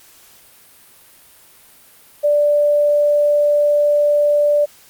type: tone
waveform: sine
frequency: 587 Hz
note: D5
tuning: 1 cent flat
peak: -11 dBFS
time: 2.23-4.66 s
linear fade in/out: 20 ms
effects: white hiss -47 dBFS RMS until 4.89 s + Opus 48 kbps